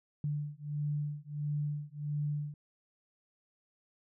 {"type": "beating tone pair", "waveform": "sine", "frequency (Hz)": [146.7, 148.2], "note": ["D3", "D3"], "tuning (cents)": [-2, 16], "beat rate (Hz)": 1.5, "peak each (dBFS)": [-36, -36], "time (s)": [0.24, 2.54], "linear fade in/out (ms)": 2, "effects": []}